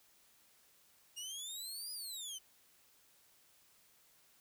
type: exponential two-way sweep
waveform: 20% pulse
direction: up then down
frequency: 2816 to 4978 to 3000 Hz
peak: -37 dBFS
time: 1.16-2.39 s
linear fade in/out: 20 ms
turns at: 1.92 s
effects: white hiss -68 dBFS RMS until 4.4 s